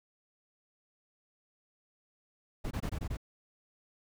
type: noise bursts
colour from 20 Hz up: brown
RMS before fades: -35 dBFS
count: 6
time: 2.64-3.171 s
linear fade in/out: 10 ms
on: 71 ms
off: 21 ms
effects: none